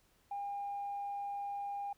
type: tone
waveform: sine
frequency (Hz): 806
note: G5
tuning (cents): +48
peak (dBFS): -36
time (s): 0.31-1.93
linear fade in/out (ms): 5
effects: tanh soft clip ceiling -33 dBFS + pink hiss -71 dBFS RMS until 1.97 s